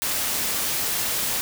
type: noise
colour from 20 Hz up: white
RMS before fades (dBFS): -25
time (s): 0.02-1.41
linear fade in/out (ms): 0
effects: none